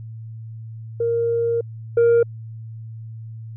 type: tone pair in turn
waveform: sine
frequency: 466.2 / 468.3 Hz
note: A#4 / A#4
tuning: 0 / +8 cents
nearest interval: unison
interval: 8 cents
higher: second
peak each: -17 / -9 dBFS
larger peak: second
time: 1-1.61 / 1.97-2.23 s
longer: first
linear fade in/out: 5 ms
effects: tanh soft clip ceiling -11 dBFS + added 112 Hz sine -32 dBFS peak until 3.56 s